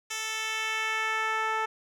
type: tone with band-pass filter sweep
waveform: 10% pulse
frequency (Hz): 440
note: A4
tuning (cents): 0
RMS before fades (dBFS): -30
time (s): 0.1-1.66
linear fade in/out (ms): 10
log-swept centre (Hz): 5300 to 1000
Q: 1
effects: none